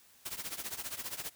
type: noise with tremolo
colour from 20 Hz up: white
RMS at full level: -37 dBFS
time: 0.25-1.3 s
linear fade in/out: 10 ms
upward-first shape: triangle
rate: 15 Hz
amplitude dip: 90%
effects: white hiss -62 dBFS RMS until 1.35 s